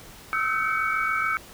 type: tone cluster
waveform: sine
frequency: 1280 / 1327 / 1537 / 2248 Hz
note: D#6 / E6 / G6 / C#7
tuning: +49 / +11 / -35 / +24 cents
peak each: -28 dBFS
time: 0.33-1.37 s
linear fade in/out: 0 ms
effects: pink hiss -46 dBFS RMS until 1.53 s